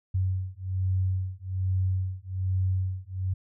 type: beating tone pair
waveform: sine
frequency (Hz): 93 / 94.2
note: F#2 / F#2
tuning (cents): +9 / +32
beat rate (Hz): 1.2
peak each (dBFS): -28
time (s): 0.14-3.34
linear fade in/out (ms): 10
effects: none